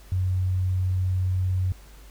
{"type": "tone", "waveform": "sine", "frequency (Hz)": 92.5, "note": "F#2", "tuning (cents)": 0, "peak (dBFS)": -21, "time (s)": [0.12, 1.72], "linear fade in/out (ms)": 0, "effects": ["added 50 Hz sine -45 dBFS peak until 2.1 s", "pink hiss -53 dBFS RMS until 2.1 s"]}